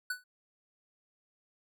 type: tone with exponential decay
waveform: square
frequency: 1488 Hz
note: F#6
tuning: 9 cents sharp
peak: -30 dBFS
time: 0.1-0.24 s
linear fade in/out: 5 ms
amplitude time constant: 30 ms
effects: none